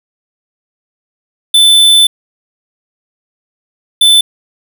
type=tone bursts at uneven times; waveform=square; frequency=3520 Hz; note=A7; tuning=in tune; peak=-4 dBFS; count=2; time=1.54-2.07 / 4.01-4.21 s; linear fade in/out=5 ms; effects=none